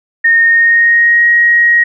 sine tone with pitch glide, 1841 to 1887.3 Hz, A#6 to A#6, -22 to +21 cents, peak -5 dBFS, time 0.24-1.84 s, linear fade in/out 10 ms, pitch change +43 cents, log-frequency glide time 0.45-1.27 s, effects none

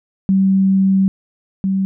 sine tone pair in turn, 192.4 / 192.4 Hz, G3 / G3, -32 / -32 cents, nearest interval unison, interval 0 cents, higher neither, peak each -10 / -14 dBFS, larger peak first, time 0.29-1.08 / 1.64-1.85 s, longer first, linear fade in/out 0 ms, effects none

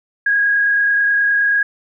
sine tone with frequency modulation, 1644 Hz, G#6, 18 cents flat, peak -12 dBFS, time 0.26-1.63 s, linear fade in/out 5 ms, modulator 29.4 Hz, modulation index 0.81, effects none

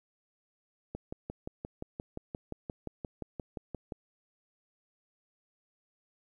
click train, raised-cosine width 2 ms, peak -24 dBFS, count 18, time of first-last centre 0.95-3.922 s, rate 5.72 Hz, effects 11-bit

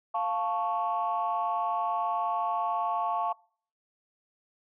sine chord, F augmented, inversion none, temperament equal, 698.5 / 880 / 1108.7 Hz, F5 / A5 / C#6, 0 / 0 / 0 cents, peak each -30 dBFS, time 0.14-3.33 s, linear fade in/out 10 ms, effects noise-tail reverb RT60 0.5 s tail -25 dB re dry + tanh soft clip ceiling -19 dBFS

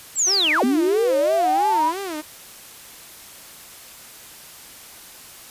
sine linear two-way sweep, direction down then up, 7902 to 233.1 to 1007 Hz, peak -16 dBFS, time 0.15-1.93 s, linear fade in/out 50 ms, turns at 0.64 s
sawtooth tone with vibrato, 347.5 Hz, F4, 9 cents flat, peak -23 dBFS, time 0.26-2.22 s, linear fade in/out 20 ms, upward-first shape sine, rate 3 Hz, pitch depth 240 cents each way
effects white hiss -42 dBFS RMS until 5.5 s + resampled to 32000 Hz

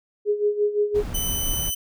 sine tone with tremolo, 415.3 Hz, G#4, in tune, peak -16 dBFS, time 0.25-1.04 s, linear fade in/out 50 ms, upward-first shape sine, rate 5.8 Hz, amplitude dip 75%
brown noise, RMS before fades -29 dBFS, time 0.94-1.71 s, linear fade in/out 20 ms
5% pulse tone, 3016 Hz, F#7, 32 cents sharp, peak -16 dBFS, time 1.14-1.75 s, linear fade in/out 10 ms
effects none

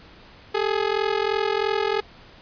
sawtooth ring-modulated tone, 419.7 Hz, G#4, 18 cents sharp, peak -14 dBFS, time 0.54-2.01 s, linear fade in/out 10 ms, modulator 21.5 Hz, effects pink hiss -48 dBFS RMS until 2.41 s + resampled to 11025 Hz

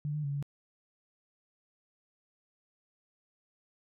sine tone with pitch steps, 147.6 / 150.6 / 141.2 / 142.4 Hz, D3 / D3 / C#3 / C#3, +9 / +44 / +32 / +47 cents, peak -31 dBFS, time 0.05-0.426 s, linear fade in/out 0 ms, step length 94 ms, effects none

